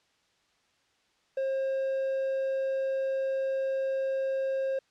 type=tone with quantisation; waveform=triangle; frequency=535 Hz; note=C5; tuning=38 cents sharp; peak=-25 dBFS; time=1.37-4.79 s; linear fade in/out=5 ms; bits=9; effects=white hiss -69 dBFS RMS until 4.9 s + low-pass 5000 Hz 12 dB/octave